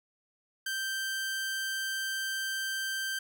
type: tone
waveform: sawtooth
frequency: 1565 Hz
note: G6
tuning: 3 cents flat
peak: -28 dBFS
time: 0.66-3.19 s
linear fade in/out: 5 ms
effects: none